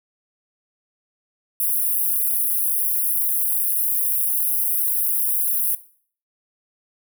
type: high-pass noise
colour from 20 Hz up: white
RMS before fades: -21 dBFS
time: 1.6-5.75 s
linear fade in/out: 2 ms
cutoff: 9800 Hz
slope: 96 dB/octave
effects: noise-tail reverb RT60 0.5 s tail -17 dB re dry